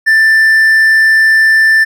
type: tone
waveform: triangle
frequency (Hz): 1773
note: A6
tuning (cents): +13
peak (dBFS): -3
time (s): 0.06-1.85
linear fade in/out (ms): 20
effects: none